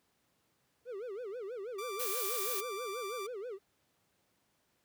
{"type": "tone with vibrato", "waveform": "triangle", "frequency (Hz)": 440.8, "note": "A4", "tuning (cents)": 3, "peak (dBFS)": -37, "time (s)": [0.85, 3.59], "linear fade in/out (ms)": 50, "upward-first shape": "sine", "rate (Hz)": 6.2, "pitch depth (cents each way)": 250}
{"type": "tone", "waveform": "sawtooth", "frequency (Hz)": 1174.7, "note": "D6", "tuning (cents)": 0, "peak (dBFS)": -37, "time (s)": [1.78, 3.27], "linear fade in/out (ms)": 10}
{"type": "noise", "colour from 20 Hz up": "blue", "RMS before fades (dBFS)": -37, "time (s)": [1.99, 2.61], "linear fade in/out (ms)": 10}
{"effects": ["pink hiss -75 dBFS RMS until 4.84 s", "high-pass 100 Hz 12 dB/octave"]}